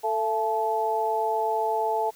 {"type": "tone cluster", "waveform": "sine", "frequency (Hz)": [442.6, 674, 866], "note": ["A4", "E5", "A5"], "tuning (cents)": [10, 38, -28], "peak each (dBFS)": [-28, -29, -25], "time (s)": [0.03, 2.11], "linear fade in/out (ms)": 20, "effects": ["white hiss -54 dBFS RMS until 2.15 s"]}